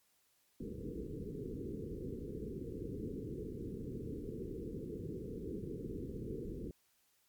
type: low-pass noise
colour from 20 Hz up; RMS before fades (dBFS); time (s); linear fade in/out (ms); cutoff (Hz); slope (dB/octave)
white; -43; 0.6-6.71; 2; 470; 96
effects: white hiss -74 dBFS RMS until 7.28 s + MP3 96 kbps